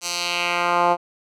10% pulse tone with band-pass filter sweep, 174.61 Hz, F3, in tune, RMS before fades -21 dBFS, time 0.01-0.97 s, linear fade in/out 50 ms, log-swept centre 6600 to 760 Hz, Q 1.5, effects none

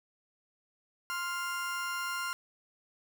35% pulse tone pair together, 1047.5 / 1396.9 Hz, C6 / F6, +2 / 0 cents, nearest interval perfect fourth, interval 498 cents, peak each -36 / -33 dBFS, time 1.1-2.33 s, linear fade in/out 0 ms, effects none

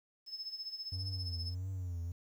sine tone with tremolo, 5220 Hz, E8, 18 cents flat, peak -37 dBFS, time 0.26-1.55 s, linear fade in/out 50 ms, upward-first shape sine, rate 15 Hz, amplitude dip 75%
triangle tone with vibrato, 89.9 Hz, F#2, 49 cents flat, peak -34 dBFS, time 0.92-2.12 s, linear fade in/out 5 ms, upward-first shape triangle, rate 1.6 Hz, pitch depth 120 cents each way
effects tanh soft clip ceiling -30 dBFS + 11-bit

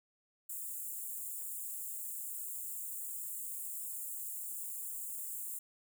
white high-pass noise, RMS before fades -42 dBFS, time 0.49-5.59 s, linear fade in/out 5 ms, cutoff 7100 Hz, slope 96 dB/octave, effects none

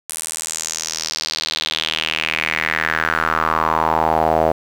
sawtooth tone with band-pass filter sweep, 79.9 Hz, D#2, 47 cents sharp, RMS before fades -20 dBFS, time 0.09-4.52 s, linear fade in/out 5 ms, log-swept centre 9800 to 630 Hz, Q 3.7, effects 7-bit

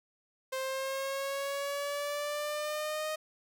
sawtooth exponential sweep, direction up, 523.3 to 622.3 Hz, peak -29 dBFS, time 0.52-3.16 s, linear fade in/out 10 ms, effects none

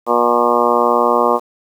harmonic tone, 119.9 Hz, A#2, 49 cents sharp, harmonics 2 / 3 / 4 / 5 / 6 / 7 / 8 / 9 / 10, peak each -23 / -21 / -17 / -19 / -21 / -21 / -21 / -17 / -21 dBFS, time 0.06-1.4 s, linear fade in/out 50 ms, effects 7-bit

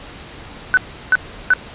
sine tone bursts, 1501 Hz, F#6, 24 cents sharp, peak -8 dBFS, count 3, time 0.74-1.536 s, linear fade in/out 0 ms, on 32 ms, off 350 ms, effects pink hiss -36 dBFS RMS until 1.74 s + resampled to 8000 Hz

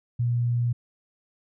sine tone, 120 Hz, B2, 49 cents flat, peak -21 dBFS, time 0.19-0.73 s, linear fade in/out 10 ms, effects none

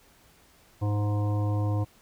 harmonic tone with a mistuned harmonic, 103.7 Hz, G#2, 2 cents flat, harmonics 1 / 3 / 5 / 7 / 9 / 10, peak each -24 / -34 / -38 / -41 / -43 / -44 dBFS, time 0.81-1.85 s, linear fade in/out 20 ms, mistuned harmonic 10, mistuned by +18 cents, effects pink hiss -59 dBFS RMS until 2.01 s

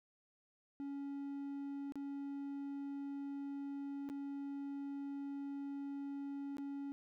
triangle tone with dropouts, 280 Hz, C#4, 18 cents sharp, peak -39 dBFS, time 0.8-6.92 s, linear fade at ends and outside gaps 0 ms, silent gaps 1.922-1.956 / 4.09-4.099 / 6.569-6.583 s, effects none

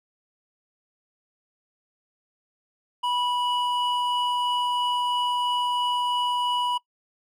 triangle tone pair together, 980 / 2937 Hz, B5 / F#7, -14 / -13 cents, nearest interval octave + perfect fifth, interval 1901 cents, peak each -22 / -28 dBFS, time 3.03-6.78 s, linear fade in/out 10 ms, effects noise-tail reverb RT60 0.1 s tail -22 dB re dry

